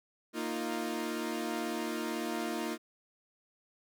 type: chord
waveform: sawtooth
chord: Bb suspended fourth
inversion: none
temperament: equal with one note detuned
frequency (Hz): 232.4 / 311.1 / 349.2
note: Bb3 / Eb4 / F4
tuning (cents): -5 / 0 / 0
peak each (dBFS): -34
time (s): 0.33-2.78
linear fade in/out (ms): 50
effects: none